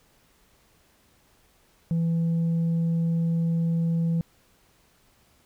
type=tone with tanh clipping; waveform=sine; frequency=166.3 Hz; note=E3; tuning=16 cents sharp; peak=-22 dBFS; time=1.91-4.21 s; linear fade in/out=0 ms; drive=2 dB; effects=pink hiss -62 dBFS RMS until 5.45 s